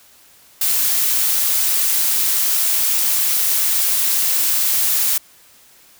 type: noise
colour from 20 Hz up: blue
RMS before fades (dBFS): -17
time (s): 0.61-5.18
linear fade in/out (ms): 5
effects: white hiss -49 dBFS RMS until 5.99 s